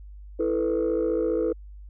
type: chord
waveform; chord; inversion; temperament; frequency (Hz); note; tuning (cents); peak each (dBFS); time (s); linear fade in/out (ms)
sine; E suspended fourth; none; just; 329.6 / 439.5 / 494.4; E4 / A4 / B4; 0 / -2 / +2; -25; 0.39-1.53; 10
effects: tanh soft clip ceiling -17 dBFS + added 50 Hz sine -40 dBFS peak until 1.89 s